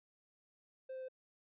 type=tone with pitch steps; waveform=triangle; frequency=523.3 / 520.3 / 517.3 Hz; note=C5 / C5 / C5; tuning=0 / -10 / -20 cents; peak=-40 dBFS; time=0.89-1.085 s; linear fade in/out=10 ms; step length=65 ms; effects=tanh soft clip ceiling -36 dBFS + resampled to 8000 Hz